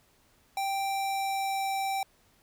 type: tone with pitch glide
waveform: square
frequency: 784 to 779 Hz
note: G5 to G5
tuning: 0 to -11 cents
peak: -29 dBFS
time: 0.57-2.03 s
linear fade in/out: 2 ms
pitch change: -11 cents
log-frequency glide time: 0.83-1.73 s
effects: pink hiss -65 dBFS RMS until 2.42 s